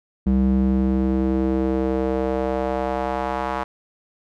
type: tone with band-pass filter sweep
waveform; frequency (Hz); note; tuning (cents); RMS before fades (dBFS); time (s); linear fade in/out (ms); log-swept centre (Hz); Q
square; 65.1; C2; -8; -21; 0.26-3.64; 10; 180 to 990; 1.9
effects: none